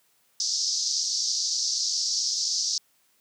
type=band-pass noise; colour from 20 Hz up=pink; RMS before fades=-27 dBFS; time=0.4-2.78 s; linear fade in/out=2 ms; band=4700 to 6100 Hz; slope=48 dB/octave; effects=white hiss -66 dBFS RMS until 3.2 s + high-pass 100 Hz 12 dB/octave